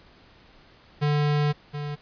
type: tone pair in turn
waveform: square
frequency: 147.6 / 146.78 Hz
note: D3 / D3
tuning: +9 / -1 cents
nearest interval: unison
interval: 10 cents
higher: first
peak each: -21 / -30 dBFS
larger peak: first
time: 1.01-1.53 / 1.73-1.96 s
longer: first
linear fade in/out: 20 ms
effects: pink hiss -54 dBFS RMS until 2.01 s + resampled to 11025 Hz